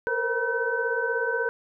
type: tone cluster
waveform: sine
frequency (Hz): 453.1 / 469.5 / 522 / 962 / 1525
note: A#4 / A#4 / C5 / B5 / G6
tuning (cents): -49 / +12 / -4 / -46 / -48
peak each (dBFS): -32 / -29 / -33 / -33 / -27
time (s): 0.07-1.49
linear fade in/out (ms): 0
effects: none